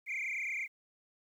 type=tone with frequency modulation; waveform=sine; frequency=2235 Hz; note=C#7; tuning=14 cents sharp; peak=-32 dBFS; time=0.06-0.68 s; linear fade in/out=50 ms; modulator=28.8 Hz; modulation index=6; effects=tanh soft clip ceiling -32 dBFS + 11-bit